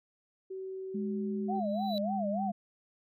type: tone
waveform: sine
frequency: 379.7 Hz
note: F#4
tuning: 45 cents sharp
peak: -37 dBFS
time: 0.5-1.6 s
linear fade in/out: 10 ms
type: tone with pitch glide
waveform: sine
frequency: 207.7 to 202.1 Hz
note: G#3 to G#3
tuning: 0 to -47 cents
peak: -32 dBFS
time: 0.94-2.52 s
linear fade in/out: 10 ms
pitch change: -47 cents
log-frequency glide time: 1.8-2.36 s
type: tone with vibrato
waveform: sine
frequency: 681 Hz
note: F5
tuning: 44 cents flat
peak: -32 dBFS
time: 1.48-2.52 s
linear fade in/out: 20 ms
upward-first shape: sine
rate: 3.4 Hz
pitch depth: 240 cents each way
type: tone with exponential growth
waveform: triangle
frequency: 3951 Hz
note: B7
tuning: in tune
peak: -34 dBFS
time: 1.55-1.98 s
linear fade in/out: 0 ms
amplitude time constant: 93 ms
effects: none